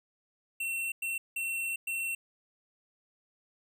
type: tone bursts at uneven times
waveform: square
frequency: 2712 Hz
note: E7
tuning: 49 cents sharp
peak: -32 dBFS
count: 4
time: 0.6-0.92 / 1.02-1.18 / 1.36-1.76 / 1.87-2.15 s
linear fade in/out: 5 ms
effects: none